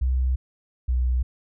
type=tone pair in turn; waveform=sine; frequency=64 / 62.29 Hz; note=C2 / B1; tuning=-38 / +15 cents; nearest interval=unison; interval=47 cents; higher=first; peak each=-19 dBFS; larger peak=neither; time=0.01-0.36 / 0.88-1.23 s; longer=neither; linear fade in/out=10 ms; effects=none